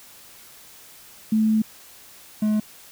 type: tone pair in turn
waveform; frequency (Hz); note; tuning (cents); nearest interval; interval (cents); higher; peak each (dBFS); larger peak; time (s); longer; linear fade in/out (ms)
sine / triangle; 218.2 / 213.3; A3 / G#3; -14 / +46; unison; 40; first; -16; neither; 1.32-1.62 / 2.42-2.6; first; 5
effects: white hiss -47 dBFS RMS until 2.91 s